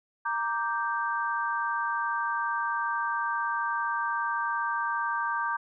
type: chord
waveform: sine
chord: G minor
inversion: first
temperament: equal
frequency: 932.3 / 1174.7 / 1568 Hz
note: Bb5 / D6 / G6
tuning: 0 / 0 / 0 cents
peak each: -31 dBFS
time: 0.25-5.57 s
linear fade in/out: 10 ms
effects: none